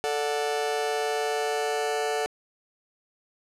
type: chord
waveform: 40% pulse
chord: D major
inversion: second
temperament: just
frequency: 440.5 / 587.3 / 734.2 Hz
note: A4 / D5 / F#5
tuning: +2 / 0 / -14 cents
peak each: -27 / -33 / -29 dBFS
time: 0.04-2.26 s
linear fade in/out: 0 ms
effects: low-pass 10000 Hz 12 dB/octave